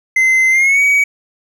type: tone with pitch glide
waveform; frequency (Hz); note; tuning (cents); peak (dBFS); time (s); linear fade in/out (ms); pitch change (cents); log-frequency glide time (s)
triangle; 2063 to 2263; C7 to C#7; -25 to +35; -7; 0.16-1.04; 5; +160; 0.5-0.82
effects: none